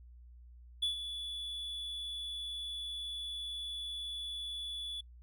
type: tone with ADSR envelope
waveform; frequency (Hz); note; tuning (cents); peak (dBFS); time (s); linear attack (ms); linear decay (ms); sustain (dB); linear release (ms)
triangle; 3437; A7; -41; -27; 0.82-5.01; 10; 120; -10; 7
effects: noise-tail reverb RT60 0.1 s tail -24 dB re dry + added 60 Hz sine -52 dBFS peak until 5.22 s